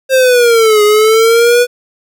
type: linear two-way sweep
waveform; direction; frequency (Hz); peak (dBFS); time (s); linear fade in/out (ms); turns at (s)
square; down then up; 533 to 415.3 to 491.6; -6; 0.09-1.67; 50; 0.83
effects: none